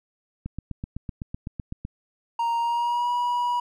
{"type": "click train", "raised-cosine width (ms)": 5, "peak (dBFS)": -19, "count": 12, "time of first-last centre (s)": [0.46, 1.851], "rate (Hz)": 7.91}
{"type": "tone with pitch glide", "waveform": "triangle", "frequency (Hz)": [932.3, 969.6], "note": ["A#5", "B5"], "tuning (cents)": [0, -32], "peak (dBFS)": -20, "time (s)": [2.39, 3.6], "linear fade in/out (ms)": 5, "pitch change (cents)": 68, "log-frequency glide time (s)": [2.58, 3.1]}
{"effects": []}